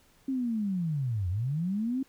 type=linear two-way sweep; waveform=sine; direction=down then up; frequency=272.6 to 84.8 to 272.6 Hz; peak=-27 dBFS; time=0.28-2.03 s; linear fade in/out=5 ms; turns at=1.29 s; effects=pink hiss -63 dBFS RMS until 2.08 s